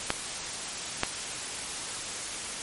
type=clicks; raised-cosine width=0.3 ms; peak=-7 dBFS; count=2; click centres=0.104 / 1.034 s; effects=white hiss -35 dBFS RMS until 2.62 s + MP3 48 kbps